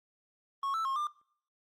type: tone with pitch steps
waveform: triangle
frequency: 1100 / 1321 / 1076 / 1195 Hz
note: C#6 / E6 / C6 / D6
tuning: -14 / +3 / +48 / +30 cents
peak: -28 dBFS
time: 0.63-1.07 s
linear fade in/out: 2 ms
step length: 110 ms
effects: noise-tail reverb RT60 0.6 s tail -23 dB re dry + Opus 32 kbps